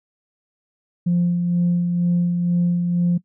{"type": "tone with tremolo", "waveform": "sine", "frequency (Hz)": 174.61, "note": "F3", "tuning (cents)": 0, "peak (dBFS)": -13, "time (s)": [1.06, 3.18], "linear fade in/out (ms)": 10, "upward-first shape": "sine", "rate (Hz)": 2.1, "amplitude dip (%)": 40, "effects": ["noise-tail reverb RT60 0.1 s tail -20 dB re dry", "tanh soft clip ceiling -12 dBFS"]}